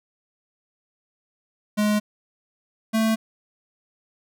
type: tone pair in turn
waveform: square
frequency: 210 / 221.8 Hz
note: G#3 / A3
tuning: +19 / +14 cents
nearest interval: minor second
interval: 95 cents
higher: second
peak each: -19 dBFS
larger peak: neither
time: 1.77-2 / 2.93-3.16 s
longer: neither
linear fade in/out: 20 ms
effects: none